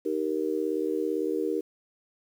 sine chord, Eb major, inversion none, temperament just, 311.1 / 388.9 / 466.7 Hz, Eb4 / G4 / Bb4, 0 / -14 / +2 cents, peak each -30 dBFS, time 0.05-1.61 s, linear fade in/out 10 ms, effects 9-bit

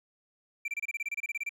triangle tone bursts, 2349 Hz, D7, in tune, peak -29 dBFS, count 15, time 0.65-1.493 s, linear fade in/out 5 ms, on 31 ms, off 27 ms, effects none

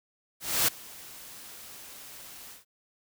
white noise with ADSR envelope, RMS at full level -23 dBFS, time 0.4-2.65 s, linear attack 280 ms, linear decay 7 ms, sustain -23 dB, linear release 140 ms, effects none

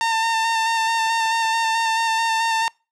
sawtooth tone with vibrato, 904 Hz, A5, 47 cents sharp, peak -14 dBFS, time 0.01-2.68 s, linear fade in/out 0 ms, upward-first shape square, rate 4.6 Hz, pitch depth 17 cents each way, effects noise-tail reverb RT60 0.3 s tail -26 dB re dry + low-pass 7000 Hz 12 dB/octave

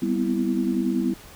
sine chord, C major seventh, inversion second, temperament equal with one note detuned, 196 / 246.9 / 257.3 / 329.6 Hz, G3 / B3 / C4 / E4, 0 / 0 / -29 / 0 cents, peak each -26 / -25 / -29 / -26 dBFS, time 0.02-1.14 s, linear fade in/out 5 ms, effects pink hiss -46 dBFS RMS until 1.35 s

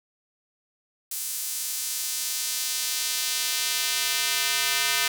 square tone with high-pass filter sweep, 138.59 Hz, C#3, in tune, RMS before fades -27 dBFS, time 1.11-5.08 s, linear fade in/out 5 ms, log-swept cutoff 8600 to 2100 Hz, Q 0.79, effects none

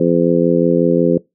harmonic tone, 85.5 Hz, F2, 36 cents flat, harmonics 2 / 3 / 4 / 5 / 6, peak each -17 / -17 / -17 / -17 / -17 dBFS, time 0-1.18 s, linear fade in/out 5 ms, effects noise-tail reverb RT60 0.2 s tail -22 dB re dry

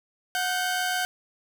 sawtooth tone pair together, 730.6 / 1548 Hz, F#5 / G6, -22 / -22 cents, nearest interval octave + minor second, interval 1300 cents, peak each -24 dBFS, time 0.35-1.05 s, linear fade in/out 0 ms, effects none

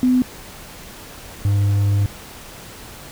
sine / triangle tone pair in turn, 252.7 / 100.92 Hz, B3 / G#2, +40 / -49 cents, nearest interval octave + major third, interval 1589 cents, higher first, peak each -12 dBFS, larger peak neither, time 0.03-0.22 / 1.45-2.06 s, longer second, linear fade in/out 0 ms, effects pink hiss -38 dBFS RMS until 3.11 s

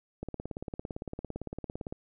click train, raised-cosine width 2 ms, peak -23 dBFS, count 31, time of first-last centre 0.23-1.925 s, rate 17.7 Hz, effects none

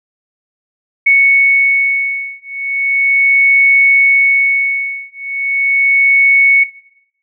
sine beating tone pair, 2216 / 2216.37 Hz, C#7 / C#7, -1 / -1 cents, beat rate 0.37 Hz, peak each -11 dBFS, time 1.06-6.64 s, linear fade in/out 10 ms, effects noise-tail reverb RT60 0.7 s tail -17 dB re dry

